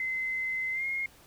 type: tone with pitch glide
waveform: sine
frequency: 2056 to 2143 Hz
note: C7 to C7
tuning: -31 to +41 cents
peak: -29 dBFS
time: 0-1.06 s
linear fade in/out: 2 ms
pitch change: +72 cents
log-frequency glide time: 0.72-0.85 s
effects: pink hiss -57 dBFS RMS until 1.26 s